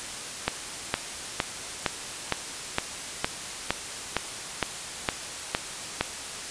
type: click train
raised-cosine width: 0.3 ms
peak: -6 dBFS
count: 13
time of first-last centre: 0.48-6.01 s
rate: 2.17 Hz
effects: white hiss -36 dBFS RMS until 6.5 s + resampled to 22050 Hz